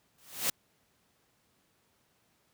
white noise with exponential growth, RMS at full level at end -26 dBFS, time 0.18-0.5 s, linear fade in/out 5 ms, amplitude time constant 68 ms, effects pink hiss -71 dBFS RMS until 2.53 s + high-pass 80 Hz 12 dB/octave

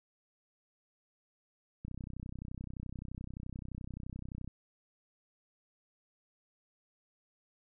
click train, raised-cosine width 5 ms, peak -30 dBFS, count 84, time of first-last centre 1.85-4.477 s, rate 31.6 Hz, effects none

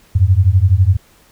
sine beating tone pair, 88 / 100 Hz, F2 / G2, +14 / +35 cents, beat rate 12 Hz, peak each -11 dBFS, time 0.15-0.97 s, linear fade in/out 10 ms, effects pink hiss -50 dBFS RMS until 1.31 s

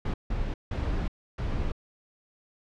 brown noise bursts at uneven times, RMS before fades -29 dBFS, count 4, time 0.05-0.14 / 0.3-0.54 / 0.71-1.08 / 1.38-1.72 s, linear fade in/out 5 ms, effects low-pass 4000 Hz 12 dB/octave

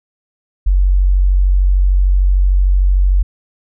sine tone, 46.63 Hz, F#1, 14 cents sharp, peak -8 dBFS, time 0.66-3.23 s, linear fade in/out 10 ms, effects none

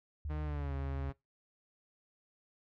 sine tone with vibrato, 74 Hz, D2, 14 cents sharp, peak -36 dBFS, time 0.25-1.1 s, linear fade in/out 0 ms, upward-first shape sine, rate 18 Hz, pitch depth 64 cents each way
sawtooth tone with pitch glide, 152.2 to 137.17 Hz, D#3 to C#3, -38 to -18 cents, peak -36 dBFS, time 0.29-1.13 s, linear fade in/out 20 ms, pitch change -180 cents, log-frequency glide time 0.44-0.74 s
effects noise-tail reverb RT60 0.2 s tail -22 dB re dry + low-pass 2000 Hz 12 dB/octave

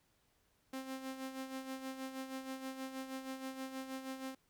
sawtooth tone with tremolo, 264.2 Hz, C4, 17 cents sharp, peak -36 dBFS, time 0.73-4.35 s, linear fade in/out 5 ms, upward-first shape sine, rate 6.3 Hz, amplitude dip 60%, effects pink hiss -75 dBFS RMS until 4.49 s

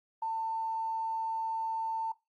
triangle tone with tanh clipping, 896 Hz, A5, 31 cents sharp, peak -30 dBFS, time 0.22-2.12 s, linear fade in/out 5 ms, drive 3 dB, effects noise-tail reverb RT60 0.2 s tail -18 dB re dry + Opus 32 kbps

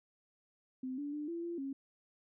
sine tone with pitch steps, 258.3 / 288.9 / 297.5 / 338.2 / 342.3 / 272.6 Hz, C4 / D4 / D4 / E4 / F4 / C#4, -22 / -28 / +22 / +44 / -35 / -29 cents, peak -37 dBFS, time 0.83-1.73 s, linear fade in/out 5 ms, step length 150 ms, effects none

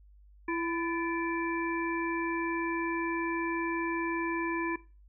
harmonic tone with a mistuned harmonic, 334.4 Hz, E4, 25 cents sharp, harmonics 1 / 3 / 5 / 7, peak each -31 / -36 / -38 / -39 dBFS, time 0.48-4.76 s, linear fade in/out 5 ms, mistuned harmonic 5, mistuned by +71 cents, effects noise-tail reverb RT60 0.3 s tail -18 dB re dry + added 50 Hz sine -54 dBFS peak until 5.08 s

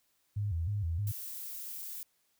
sine tone with vibrato, 92.4 Hz, F#2, 2 cents flat, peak -30 dBFS, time 0.36-1.12 s, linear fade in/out 10 ms, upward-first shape square, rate 3.2 Hz, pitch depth 190 cents each way
violet noise, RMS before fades -42 dBFS, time 1.07-2.03 s, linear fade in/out 2 ms
effects white hiss -74 dBFS RMS until 2.39 s

